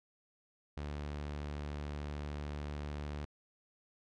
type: tone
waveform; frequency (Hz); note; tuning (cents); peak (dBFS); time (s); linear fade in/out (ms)
sawtooth; 73.42; D2; 0; -35; 0.77-3.25; 0
effects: low-pass 5000 Hz 12 dB/octave